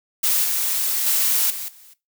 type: noise with level steps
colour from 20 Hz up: blue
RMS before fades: -19 / -22 / -19 / -30 / -47 dBFS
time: 0.23-1.94 s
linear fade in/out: 10 ms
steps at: 0.44 / 1.06 / 1.5 / 1.68 s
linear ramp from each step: 5 ms
effects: noise-tail reverb RT60 0.2 s tail -17 dB re dry